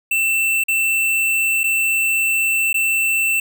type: tone with dropouts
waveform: square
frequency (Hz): 2676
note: E7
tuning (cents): +25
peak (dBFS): -16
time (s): 0.11-3.4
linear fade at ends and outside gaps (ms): 5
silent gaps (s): 0.638-0.683 / 1.634-1.639 / 2.73-2.742
effects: none